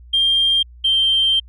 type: tone pair in turn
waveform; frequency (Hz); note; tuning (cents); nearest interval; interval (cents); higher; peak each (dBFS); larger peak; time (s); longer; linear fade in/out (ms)
sine; 3193 / 3145; G7 / G7; +31 / +5; unison; 26; first; -12; neither; 0.13-0.63 / 0.84-1.4; second; 10
effects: tanh soft clip ceiling -8 dBFS + added 60 Hz sine -39 dBFS peak until 1.48 s